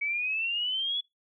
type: exponential sweep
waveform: sine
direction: up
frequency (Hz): 2259 to 3421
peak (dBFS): -27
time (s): 0.01-1.01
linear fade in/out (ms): 10
effects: noise-tail reverb RT60 0.2 s tail -25 dB re dry